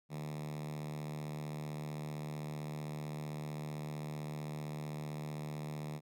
5% pulse tone with high-pass filter, 75.6 Hz, D#2, 49 cents flat, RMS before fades -42 dBFS, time 0.09-6.01 s, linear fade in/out 50 ms, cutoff 160 Hz, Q 7.1, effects none

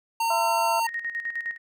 square tone, 915 Hz, A#5, 32 cents flat, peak -23 dBFS, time 0.2-0.87 s, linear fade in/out 5 ms
harmonic tone, 336.5 Hz, E4, 36 cents sharp, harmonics 2 / 3 / 4, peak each -27 / -31 / -33 dBFS, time 0.3-0.8 s, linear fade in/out 5 ms
sine tone with tremolo, 1864.7 Hz, A#6, in tune, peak -26 dBFS, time 0.84-1.58 s, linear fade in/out 50 ms, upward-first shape square, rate 9.7 Hz, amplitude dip 65%
effects none

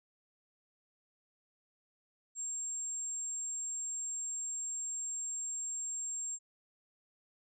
sine tone, 7459 Hz, A#8, in tune, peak -36 dBFS, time 2.35-6.39 s, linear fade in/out 50 ms, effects none

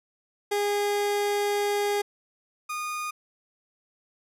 30% pulse tone pair in turn, 409.4 / 1226.8 Hz, G#4 / D#6, -25 / -25 cents, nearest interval octave + perfect fifth, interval 1900 cents, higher second, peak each -21 / -27 dBFS, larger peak first, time 0.51-2.02 / 2.69-3.11 s, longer first, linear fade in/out 10 ms, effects resampled to 32000 Hz

